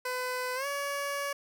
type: tone with pitch glide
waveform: 15% pulse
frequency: 504 to 565.7 Hz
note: B4 to C#5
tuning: +35 to +35 cents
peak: -25 dBFS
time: 0.05-1.33 s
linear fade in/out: 5 ms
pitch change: +200 cents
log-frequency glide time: 0.55-0.66 s
effects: none